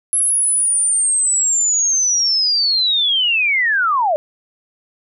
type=linear sweep; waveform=sine; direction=down; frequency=11000 to 576 Hz; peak=-13 dBFS; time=0.13-4.16 s; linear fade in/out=0 ms; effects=none